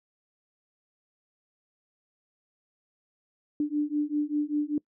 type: beating tone pair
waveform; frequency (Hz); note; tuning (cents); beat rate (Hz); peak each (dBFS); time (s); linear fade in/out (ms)
sine; 293.7 / 298.8; D4 / D4; 0 / +30; 5.1; -28; 3.6-4.78; 2
effects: noise-tail reverb RT60 0.1 s tail -24 dB re dry